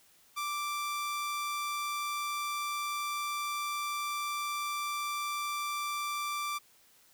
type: tone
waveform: sawtooth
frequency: 1174.7 Hz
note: D6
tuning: in tune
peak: -29 dBFS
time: 0.36-6.59 s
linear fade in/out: 20 ms
effects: white hiss -63 dBFS RMS until 7.13 s